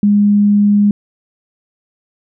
sine tone, 205.2 Hz, G#3, 21 cents flat, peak -7 dBFS, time 0.03-0.91 s, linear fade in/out 2 ms, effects none

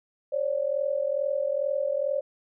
sine tone pair together, 541.7 / 584 Hz, C#5 / D5, -40 / -10 cents, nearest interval minor second, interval 130 cents, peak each -27 dBFS, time 0.32-2.21 s, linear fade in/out 10 ms, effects none

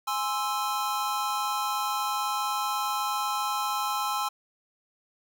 square chord, Ab augmented, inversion none, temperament equal, 830.6 / 1046.5 / 1318.5 Hz, Ab5 / C6 / E6, 0 / 0 / 0 cents, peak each -32 dBFS, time 0.07-4.29 s, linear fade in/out 10 ms, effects none

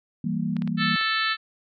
sine chord, E diminished, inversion none, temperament equal, 164.81 / 196 / 233.1 Hz, E3 / G3 / Bb3, 0 / 0 / 0 cents, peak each -28 dBFS, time 0.24-0.96 s, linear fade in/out 5 ms
clicks, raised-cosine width 0.3 ms, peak -23 dBFS, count 5, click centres 0.567 / 0.621 / 0.676 / 0.963 / 1.012 s
harmonic tone, 440 Hz, A4, in tune, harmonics 3 / 4 / 5 / 6 / 7 / 8 / 9 / 10, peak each -27 / -26 / -34 / -32 / -33 / -34 / -31 / -35 dBFS, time 0.77-1.37 s, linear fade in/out 50 ms
effects none

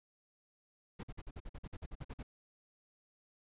brown noise bursts, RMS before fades -44 dBFS, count 14, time 0.99-2.23 s, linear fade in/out 10 ms, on 44 ms, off 48 ms, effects resampled to 8000 Hz

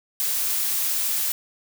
blue noise, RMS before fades -24 dBFS, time 0.2-1.32 s, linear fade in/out 0 ms, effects none

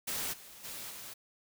white noise with level steps, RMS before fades -36 / -52 / -43 / -46 dBFS, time 0.07-1.14 s, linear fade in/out 10 ms, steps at 0.32 / 0.63 / 0.89 s, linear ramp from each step 20 ms, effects none

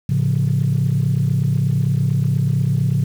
sine chord, A augmented, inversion none, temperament equal, 110 / 138.59 / 174.61 Hz, A2 / C#3 / E#3, 0 / 0 / 0 cents, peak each -19 / -16 / -21 dBFS, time 0.09-3.04 s, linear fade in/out 5 ms, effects tanh soft clip ceiling -9 dBFS + 7-bit

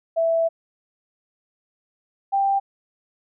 sine tone pair in turn, 660 / 788.3 Hz, E5 / G5, +2 / +9 cents, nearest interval minor third, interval 307 cents, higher second, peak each -17 / -17 dBFS, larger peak neither, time 0.16-0.49 / 2.32-2.6 s, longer first, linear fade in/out 20 ms, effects none

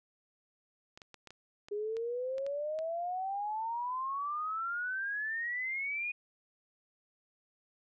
clicks, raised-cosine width 0.2 ms, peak -32 dBFS, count 10, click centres 0.975 / 1.018 / 1.143 / 1.273 / 1.306 / 1.685 / 1.968 / 2.382 / 2.465 / 2.789 s
sine exponential sweep, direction up, 407.4 to 2479 Hz, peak -33 dBFS, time 1.71-6.12 s, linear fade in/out 10 ms
effects none

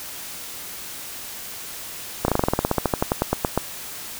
slowing click train, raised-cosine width 1 ms, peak -4 dBFS, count 20, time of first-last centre 2.25-3.576 s, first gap 32 ms, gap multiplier 1.08, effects white hiss -35 dBFS RMS until 4.19 s

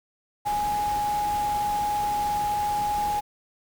sine tone in noise, 830.6 Hz, G#5, in tune, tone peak -23 dBFS, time 0.45-3.21 s, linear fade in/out 20 ms, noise pink, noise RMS -37 dBFS, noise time 0.45-3.21 s, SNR +11 dB, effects none

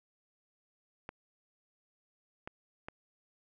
clicks, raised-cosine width 0.5 ms, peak -26 dBFS, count 3, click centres 1.091 / 2.475 / 2.885 s, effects none

